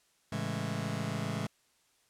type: chord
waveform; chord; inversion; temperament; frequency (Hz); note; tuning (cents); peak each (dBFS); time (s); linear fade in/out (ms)
sawtooth; A major seventh; none; just; 110 / 137.5 / 165 / 206.2; A2 / C#3 / E3 / G#3; 0 / -14 / +2 / -12; -34; 0.32-1.47; 5
effects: white hiss -70 dBFS RMS until 2.09 s + low-pass 10000 Hz 12 dB/octave